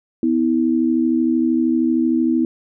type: tone pair together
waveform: sine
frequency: 250 / 323 Hz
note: B3 / E4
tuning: +21 / -35 cents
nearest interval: major third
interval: 444 cents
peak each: -17 dBFS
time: 0.23-2.45 s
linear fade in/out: 2 ms
effects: none